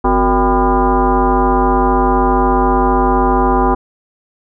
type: tone with frequency modulation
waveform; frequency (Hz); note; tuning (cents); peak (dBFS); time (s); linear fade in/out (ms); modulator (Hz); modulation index
sine; 370; F#4; 0; -9; 0.04-3.75; 10; 209; 3.6
effects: none